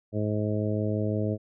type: harmonic tone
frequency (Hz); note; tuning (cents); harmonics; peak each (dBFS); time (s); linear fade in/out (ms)
105.9; G#2; +34; 1 / 2 / 3 / 4 / 5 / 6; -28 / -31 / -33 / -34 / -35 / -36; 0.12-1.38; 50
effects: none